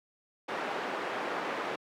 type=band-pass noise; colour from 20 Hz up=pink; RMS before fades=-35 dBFS; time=0.48-1.76 s; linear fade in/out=10 ms; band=390 to 1900 Hz; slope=12 dB/octave; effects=high-pass 150 Hz 12 dB/octave